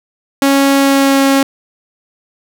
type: tone with pitch glide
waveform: sawtooth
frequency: 275.9 to 273.2 Hz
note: C#4 to C#4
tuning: -8 to -25 cents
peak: -4 dBFS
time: 0.42-1.43 s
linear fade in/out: 2 ms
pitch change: -17 cents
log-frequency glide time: 0.76-1.22 s
effects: none